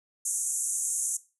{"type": "band-pass noise", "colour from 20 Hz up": "pink", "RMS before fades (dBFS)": -30, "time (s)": [0.25, 1.17], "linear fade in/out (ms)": 5, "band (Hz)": [6300, 11000], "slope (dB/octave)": 96, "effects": ["noise-tail reverb RT60 0.3 s tail -17 dB re dry"]}